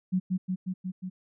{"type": "tone with echo", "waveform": "sine", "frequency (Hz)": 185, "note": "F#3", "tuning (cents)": 0, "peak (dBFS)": -22, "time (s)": [0.12, 0.2], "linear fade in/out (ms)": 20, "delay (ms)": 180, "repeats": 5, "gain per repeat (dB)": -2, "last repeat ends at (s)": 1.1, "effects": []}